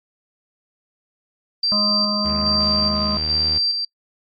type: tone with tremolo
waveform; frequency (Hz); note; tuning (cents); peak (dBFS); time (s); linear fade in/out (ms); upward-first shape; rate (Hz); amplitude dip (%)
sine; 4699; D8; 0; -16; 1.63-3.85; 5; square; 1.2; 40
type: harmonic tone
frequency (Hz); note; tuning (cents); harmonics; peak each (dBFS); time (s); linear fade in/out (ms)
207.7; G#3; 0; 1 / 3 / 5 / 6; -23 / -28 / -30 / -31; 1.72-3.17; 0
type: tone with pitch glide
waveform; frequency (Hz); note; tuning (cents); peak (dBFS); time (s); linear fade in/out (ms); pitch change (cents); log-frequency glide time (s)
sawtooth; 77.78 to 77.24; D#2 to D#2; 0 to -12; -23; 2.24-3.59; 20; -12; 2.94-3.34
effects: noise-tail reverb RT60 0.1 s tail -24 dB re dry + MP3 32 kbps